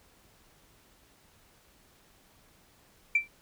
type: tone with exponential decay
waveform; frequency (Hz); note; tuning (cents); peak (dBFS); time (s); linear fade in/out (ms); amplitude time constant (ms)
sine; 2343; D7; -5; -17; 3.15-3.28; 5; 27
effects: tanh soft clip ceiling -15 dBFS + pink hiss -62 dBFS RMS until 3.41 s